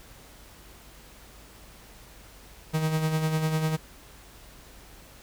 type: tone with tremolo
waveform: 45% pulse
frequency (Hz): 157.4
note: D#3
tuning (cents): +20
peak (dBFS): -22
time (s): 2.73-3.77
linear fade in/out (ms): 20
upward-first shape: sine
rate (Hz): 10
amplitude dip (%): 50
effects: added 50 Hz sine -53 dBFS peak until 5.22 s + pink hiss -51 dBFS RMS until 5.22 s